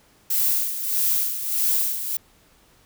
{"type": "noise with tremolo", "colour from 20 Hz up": "violet", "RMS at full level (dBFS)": -20, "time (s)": [0.3, 2.17], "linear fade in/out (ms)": 5, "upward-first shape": "sine", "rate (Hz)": 1.6, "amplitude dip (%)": 65, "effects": ["pink hiss -57 dBFS RMS until 2.85 s"]}